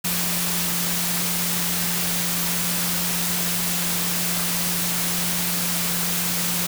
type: tone in noise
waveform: sine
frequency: 174.61 Hz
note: F3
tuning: in tune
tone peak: -29 dBFS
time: 0.04-6.67 s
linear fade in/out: 10 ms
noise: white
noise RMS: -24 dBFS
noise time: 0.04-6.67 s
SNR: -8 dB
effects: none